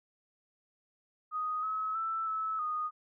sine tone with pitch steps, 1247 / 1285 / 1325 / 1302 / 1236 Hz, D#6 / E6 / E6 / E6 / D#6, +3 / -45 / +9 / -22 / -12 cents, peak -31 dBFS, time 1.31-2.91 s, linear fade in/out 50 ms, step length 320 ms, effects none

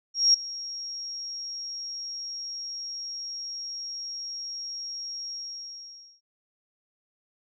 sine tone with ADSR envelope, 5588 Hz, F8, in tune, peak -14 dBFS, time 0.14-6.21 s, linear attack 200 ms, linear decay 6 ms, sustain -19 dB, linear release 890 ms, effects none

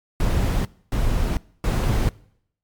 brown noise bursts, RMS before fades -20 dBFS, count 3, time 0.2-2.09 s, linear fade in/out 2 ms, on 450 ms, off 270 ms, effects noise-tail reverb RT60 0.7 s tail -23 dB re dry + MP3 96 kbps

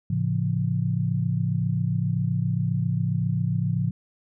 sine chord, A augmented, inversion none, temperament just, 110 / 137.5 / 171.88 Hz, A2 / C#3 / E#3, 0 / -14 / -27 cents, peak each -26 dBFS, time 0.1-3.91 s, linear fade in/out 5 ms, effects none

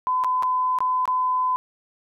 sine tone with dropouts, 1013 Hz, B5, 44 cents sharp, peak -19 dBFS, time 0.07-1.56 s, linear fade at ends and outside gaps 0 ms, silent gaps 0.238-0.245 / 0.425-0.432 / 0.787-0.805 / 1.055-1.077 s, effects none

